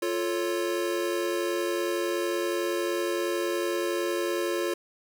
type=chord; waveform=square; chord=F augmented; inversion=none; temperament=equal; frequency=349.2 / 440 / 554.4 Hz; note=F4 / A4 / C#5; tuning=0 / 0 / 0 cents; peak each=-29 / -34 / -33 dBFS; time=0.02-4.74 s; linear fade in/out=5 ms; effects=none